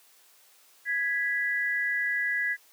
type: tone pair together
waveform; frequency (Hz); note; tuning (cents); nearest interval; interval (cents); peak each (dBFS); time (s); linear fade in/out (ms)
sine; 1661.2 / 1971; G#6 / B6; 0 / -4; minor third; 296; -28; 0.85-2.57; 50
effects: white hiss -59 dBFS RMS until 2.72 s + high-pass 400 Hz 12 dB/octave